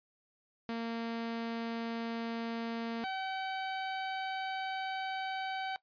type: tone pair in turn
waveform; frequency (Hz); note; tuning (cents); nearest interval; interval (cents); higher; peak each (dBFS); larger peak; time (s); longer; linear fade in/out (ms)
sawtooth; 230.2 / 763.9; A#3 / G5; -22 / -45; octave + major sixth; 2077; second; -31 / -31; neither; 0.69-3.04 / 3.04-5.76; second; 0
effects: noise-tail reverb RT60 0.1 s tail -19 dB re dry + resampled to 11025 Hz